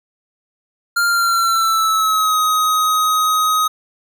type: tone with pitch glide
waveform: square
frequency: 1396.9 to 1259 Hz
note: F6 to D#6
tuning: 0 to +20 cents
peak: -14 dBFS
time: 0.96-3.68 s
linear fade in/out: 10 ms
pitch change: -180 cents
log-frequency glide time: 1.07-2.38 s
effects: none